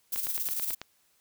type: noise with tremolo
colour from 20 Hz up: violet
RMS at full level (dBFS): -30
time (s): 0.12-0.75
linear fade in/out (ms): 10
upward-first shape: square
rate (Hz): 18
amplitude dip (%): 50
type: click train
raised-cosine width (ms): 0.2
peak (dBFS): -20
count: 7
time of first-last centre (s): 0.16-0.816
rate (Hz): 9.15
effects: white hiss -68 dBFS RMS until 1.2 s